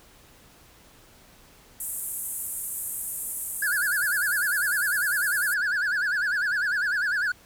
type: band-pass noise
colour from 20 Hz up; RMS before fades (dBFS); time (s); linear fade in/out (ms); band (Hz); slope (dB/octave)
pink; -33; 1.8-5.54; 2; 8200 to 14000; 48
type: tone with vibrato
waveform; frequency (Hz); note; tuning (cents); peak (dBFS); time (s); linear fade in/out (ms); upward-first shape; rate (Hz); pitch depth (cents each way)
triangle; 1568; G6; 0; -21; 3.62-7.32; 5; sine; 10; 170
effects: pink hiss -54 dBFS RMS until 7.45 s